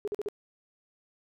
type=tone bursts; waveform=sine; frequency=412.3 Hz; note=G#4; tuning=13 cents flat; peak=-29 dBFS; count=4; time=0.05-0.286 s; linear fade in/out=0 ms; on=26 ms; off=44 ms; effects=none